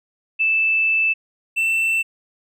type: tone pair in turn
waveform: sine / triangle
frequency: 2637 / 2674 Hz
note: E7 / E7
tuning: 0 / +24 cents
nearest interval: unison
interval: 24 cents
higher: second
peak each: -15 dBFS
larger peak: neither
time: 0.39-1.14 / 1.56-2.03 s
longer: first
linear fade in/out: 20 ms
effects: none